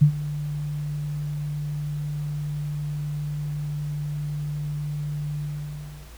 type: tone with ADSR envelope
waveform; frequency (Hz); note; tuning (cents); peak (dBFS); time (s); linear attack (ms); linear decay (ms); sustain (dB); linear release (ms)
sine; 148; D3; +14; -9; 0.01-6.12; 14; 88; -17; 720
effects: added 56 Hz sine -42 dBFS peak until 6.17 s + pink hiss -49 dBFS RMS until 6.17 s